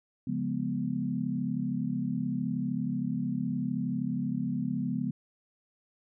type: chord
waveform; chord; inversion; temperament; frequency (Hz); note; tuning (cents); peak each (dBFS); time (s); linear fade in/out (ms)
sine; C# dominant seventh; none; equal; 138.59 / 174.61 / 207.7 / 246.9; C#3 / E#3 / G#3 / B3; 0 / 0 / 0 / 0; -36 / -35 / -34 / -32; 0.27-5.11; 5
effects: none